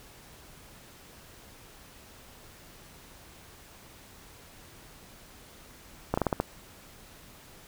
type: slowing click train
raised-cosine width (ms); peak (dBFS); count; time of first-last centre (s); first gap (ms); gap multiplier
1; -11; 6; 6.14-6.4; 35; 1.2
effects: pink hiss -52 dBFS RMS until 7.67 s